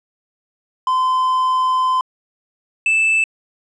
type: tone pair in turn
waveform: triangle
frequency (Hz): 1027 / 2636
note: C6 / E7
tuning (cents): -33 / -1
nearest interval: octave + major third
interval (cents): 1632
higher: second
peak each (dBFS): -12 / -11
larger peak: second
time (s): 0.87-2.01 / 2.86-3.24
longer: first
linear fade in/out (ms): 2
effects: resampled to 22050 Hz